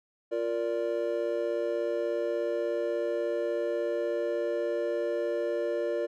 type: chord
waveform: triangle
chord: Bb major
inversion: second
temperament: just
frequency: 349.6 / 466.2 / 582.7 Hz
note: F4 / Bb4 / D5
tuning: +2 / 0 / -14 cents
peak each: -31 / -30 / -29 dBFS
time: 0.31-6.07 s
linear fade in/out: 20 ms
effects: none